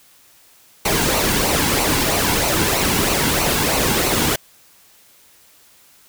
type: noise with flanger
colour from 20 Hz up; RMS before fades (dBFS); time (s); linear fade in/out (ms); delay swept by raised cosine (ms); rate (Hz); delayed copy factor
pink; -18; 0.85-4.36; 5; 0.58 to 1.68; 3.1; -0.55
effects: white hiss -51 dBFS RMS until 6.08 s